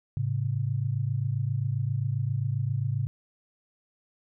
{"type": "tone pair together", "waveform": "sine", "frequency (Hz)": [107.78, 135.3], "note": ["A2", "C#3"], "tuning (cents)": [-35, -42], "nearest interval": "major third", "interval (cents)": 393, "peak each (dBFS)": -28, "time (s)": [0.17, 3.07], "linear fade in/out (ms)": 0, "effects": []}